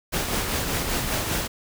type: noise with tremolo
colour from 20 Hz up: pink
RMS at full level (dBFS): -24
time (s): 0.12-1.48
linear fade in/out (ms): 20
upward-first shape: triangle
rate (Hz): 5.1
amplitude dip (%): 45
effects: none